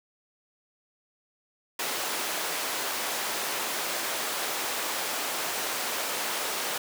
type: high-pass noise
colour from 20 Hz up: pink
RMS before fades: -31 dBFS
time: 1.79-6.78 s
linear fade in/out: 5 ms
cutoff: 520 Hz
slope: 12 dB/octave
effects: none

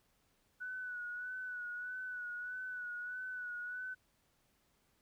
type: tone with vibrato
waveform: sine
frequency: 1480 Hz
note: F#6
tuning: in tune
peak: -40 dBFS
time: 0.6-3.95 s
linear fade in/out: 20 ms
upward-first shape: sine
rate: 1.6 Hz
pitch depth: 37 cents each way
effects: pink hiss -75 dBFS RMS until 5.01 s

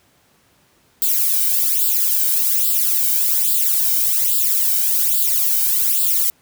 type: noise with flanger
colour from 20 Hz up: violet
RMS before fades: -17 dBFS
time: 1.02-6.3 s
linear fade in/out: 0 ms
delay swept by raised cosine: 0.24 to 1.34 ms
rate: 1.2 Hz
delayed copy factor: +0.9
effects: pink hiss -57 dBFS RMS until 6.41 s + high-pass 80 Hz 12 dB/octave

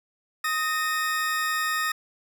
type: tone pair together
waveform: 40% pulse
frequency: 1256 / 1838.6 Hz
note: D#6 / A#6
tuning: +16 / -24 cents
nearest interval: perfect fifth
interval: 660 cents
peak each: -26 dBFS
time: 0.44-1.92 s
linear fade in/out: 5 ms
effects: none

